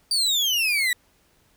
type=exponential sweep; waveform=35% pulse; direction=down; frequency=4699 to 1913 Hz; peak=-18 dBFS; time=0.11-0.93 s; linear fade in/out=2 ms; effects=pink hiss -62 dBFS RMS until 1.56 s